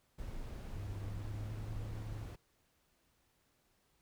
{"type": "noise", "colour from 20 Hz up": "brown", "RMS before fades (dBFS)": -45, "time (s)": [0.18, 2.36], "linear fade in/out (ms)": 10}
{"type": "tone with pitch glide", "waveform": "triangle", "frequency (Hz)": [100, 107.18], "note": ["G2", "A2"], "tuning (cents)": [35, -45], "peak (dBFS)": -40, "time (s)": [0.75, 2.24], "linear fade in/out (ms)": 10, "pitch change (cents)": 120, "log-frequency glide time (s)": [0.9, 1.66]}
{"effects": ["pink hiss -75 dBFS RMS until 4.01 s"]}